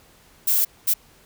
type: noise bursts at uneven times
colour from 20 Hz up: violet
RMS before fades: -19 dBFS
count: 2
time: 0.47-0.65 / 0.87-0.94 s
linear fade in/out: 10 ms
effects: pink hiss -54 dBFS RMS until 1.25 s